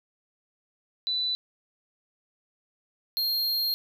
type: tone pair in turn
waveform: sine / square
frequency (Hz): 3983 / 4220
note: B7 / C8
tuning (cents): +14 / +14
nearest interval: minor second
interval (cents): 100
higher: second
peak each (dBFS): -25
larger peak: neither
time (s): 1.07-1.35 / 3.17-3.74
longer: second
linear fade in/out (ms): 0
effects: none